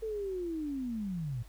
sine linear sweep, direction down, 450 to 110.4 Hz, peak -33 dBFS, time 0.02-1.43 s, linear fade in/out 10 ms, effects added 50 Hz sine -49 dBFS peak until 1.48 s + pink hiss -61 dBFS RMS until 1.48 s

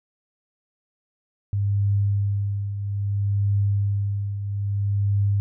sine tone with tremolo, 100.7 Hz, G2, 47 cents sharp, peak -17 dBFS, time 1.53-5.4 s, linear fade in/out 0 ms, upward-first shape triangle, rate 0.61 Hz, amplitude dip 65%, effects none

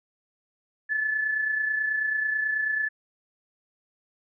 sine tone pair together, 1730.8 / 1760 Hz, A6 / A6, -29 / 0 cents, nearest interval unison, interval 29 cents, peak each -24 / -34 dBFS, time 0.89-2.89 s, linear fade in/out 20 ms, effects none

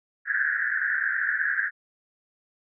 white band-pass noise, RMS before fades -26 dBFS, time 0.25-1.71 s, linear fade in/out 50 ms, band 1500 to 1800 Hz, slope 96 dB/octave, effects none

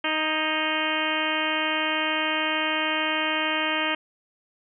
harmonic tone with a mistuned harmonic, 311.1 Hz, D#4, in tune, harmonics 1 / 2 / 3 / 4 / 5 / 6 / 7 / 8 / 9 / 10, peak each -32 / -32 / -32 / -32 / -32 / -32 / -32 / -32 / -32 / -32 dBFS, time 0.04-3.95 s, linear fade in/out 5 ms, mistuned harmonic 5, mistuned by +33 cents, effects none

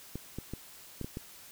clicks, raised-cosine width 3 ms, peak -24 dBFS, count 6, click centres 0.156 / 0.386 / 0.536 / 1.013 / 1.045 / 1.171 s, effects white hiss -52 dBFS RMS until 1.51 s

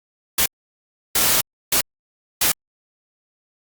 white noise bursts at uneven times, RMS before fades -17 dBFS, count 4, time 0.38-0.46 / 1.15-1.41 / 1.72-1.81 / 2.41-2.52 s, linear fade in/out 5 ms, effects Opus 48 kbps

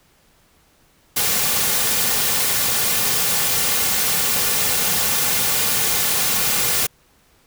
white noise with comb filter, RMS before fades -19 dBFS, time 1.16-6.87 s, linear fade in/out 10 ms, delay 3.1 ms, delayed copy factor -0.5, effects pink hiss -57 dBFS RMS until 7.46 s

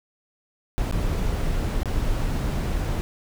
brown noise with dropouts, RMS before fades -24 dBFS, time 0.78-3.01 s, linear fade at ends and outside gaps 0 ms, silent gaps 0.911-0.925 / 1.832-1.857 s, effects none

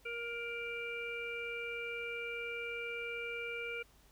harmonic tone, 470 Hz, A#4, 14 cents sharp, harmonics 1 / 3 / 5 / 6, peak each -43 / -45 / -41 / -51 dBFS, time 0.05-3.83 s, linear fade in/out 10 ms, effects added 50 Hz sine -66 dBFS peak until 4.11 s + pink hiss -66 dBFS RMS until 4.11 s

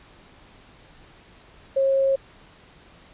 sine tone, 541 Hz, C#5, 42 cents flat, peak -17 dBFS, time 1.76-2.16 s, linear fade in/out 10 ms, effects pink hiss -51 dBFS RMS until 3.13 s + resampled to 8000 Hz

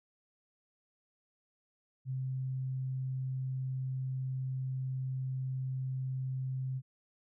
sine tone, 130.81 Hz, C3, in tune, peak -33 dBFS, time 2.05-6.82 s, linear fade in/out 50 ms, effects none

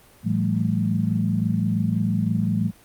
sine tone cluster, 111.1 / 168.2 / 191.7 / 217.6 Hz, A2 / E3 / G3 / A3, +17 / +35 / -38 / -19 cents, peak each -25 dBFS, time 0.23-2.72 s, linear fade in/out 50 ms, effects pink hiss -52 dBFS RMS until 2.84 s + Opus 32 kbps

